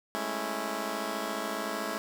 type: chord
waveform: 10% pulse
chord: A major seventh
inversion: third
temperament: just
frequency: 206.2 / 220 / 275 / 330 Hz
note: G#3 / A3 / C#4 / E4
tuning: -12 / 0 / -14 / +2 cents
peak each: -30 dBFS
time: 0.15-1.98 s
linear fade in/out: 0 ms
effects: none